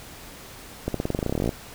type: accelerating click train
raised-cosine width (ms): 2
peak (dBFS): -11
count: 19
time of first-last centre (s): 0.88-1.492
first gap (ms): 63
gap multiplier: 0.92
effects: pink hiss -43 dBFS RMS until 1.74 s